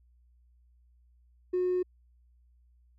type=tone with hard clipping; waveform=sine; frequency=363.2 Hz; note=F#4; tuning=32 cents flat; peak=-26 dBFS; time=1.53-1.83 s; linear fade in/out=10 ms; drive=1 dB; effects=added 60 Hz sine -60 dBFS peak until 2.98 s